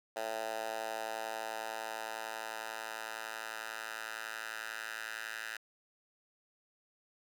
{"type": "tone with high-pass filter sweep", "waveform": "10% pulse", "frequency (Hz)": 111, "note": "A2", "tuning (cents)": 16, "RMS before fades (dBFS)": -41, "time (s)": [0.16, 5.57], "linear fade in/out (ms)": 5, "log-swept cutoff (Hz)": [670, 1600], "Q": 2.3, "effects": []}